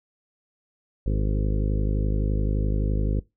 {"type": "harmonic tone with a mistuned harmonic", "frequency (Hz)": 51.7, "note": "G#1", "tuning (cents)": -7, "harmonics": [1, 2, 3, 4, 5, 6, 7, 8, 9, 10], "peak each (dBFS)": [-22, -28, -32, -34, -36, -38, -39, -40, -41, -42], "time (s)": [1.06, 3.2], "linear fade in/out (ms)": 5, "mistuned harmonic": 8, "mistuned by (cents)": 20, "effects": ["noise-tail reverb RT60 0.2 s tail -21 dB re dry"]}